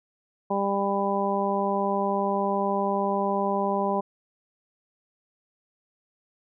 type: harmonic tone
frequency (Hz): 198.7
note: G3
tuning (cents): +24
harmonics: 1 / 2 / 3 / 4 / 5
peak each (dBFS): -29 / -29 / -29 / -29 / -29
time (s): 0.5-4.01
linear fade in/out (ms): 10
effects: none